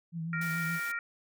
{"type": "tone with vibrato", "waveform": "sine", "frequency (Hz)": 164.81, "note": "E3", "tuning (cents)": 0, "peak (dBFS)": -33, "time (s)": [0.12, 0.8], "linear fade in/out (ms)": 50, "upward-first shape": "triangle", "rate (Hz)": 7, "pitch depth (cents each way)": 51}
{"type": "harmonic tone", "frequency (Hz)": 466.2, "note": "A#4", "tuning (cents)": 0, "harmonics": [3, 4, 5], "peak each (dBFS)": [-34, -37, -40], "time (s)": [0.33, 0.99], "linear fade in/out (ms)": 2}
{"type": "high-pass noise", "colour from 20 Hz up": "white", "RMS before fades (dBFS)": -45, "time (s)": [0.41, 0.92], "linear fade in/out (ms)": 5, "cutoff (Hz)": 180, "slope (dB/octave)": 24}
{"effects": []}